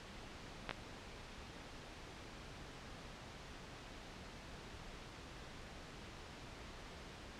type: clicks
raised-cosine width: 0.3 ms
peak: -22 dBFS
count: 2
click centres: 0.693 / 0.71 s
effects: pink hiss -52 dBFS RMS until 7.39 s + low-pass 5000 Hz 12 dB/octave